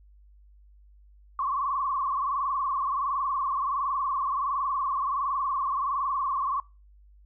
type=tone with frequency modulation; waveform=sine; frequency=1100 Hz; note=C#6; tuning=14 cents flat; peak=-25 dBFS; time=1.39-6.6 s; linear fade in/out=2 ms; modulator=21.4 Hz; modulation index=3; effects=noise-tail reverb RT60 0.3 s tail -23 dB re dry + added 50 Hz sine -52 dBFS peak until 7.25 s